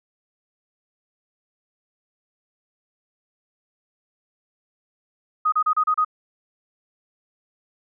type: tone bursts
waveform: sine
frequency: 1249 Hz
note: D#6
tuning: 6 cents sharp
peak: -16 dBFS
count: 6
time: 5.45-6.048 s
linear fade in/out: 10 ms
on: 73 ms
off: 32 ms
effects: none